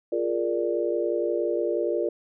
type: chord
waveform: sine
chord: Bb dominant seventh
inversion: second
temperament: equal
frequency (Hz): 349.2 / 415.3 / 466.2 / 587.3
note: F4 / Ab4 / Bb4 / D5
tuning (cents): 0 / 0 / 0 / 0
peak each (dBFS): -27 / -31 / -28 / -29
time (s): 0.12-2.09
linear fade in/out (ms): 5
effects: none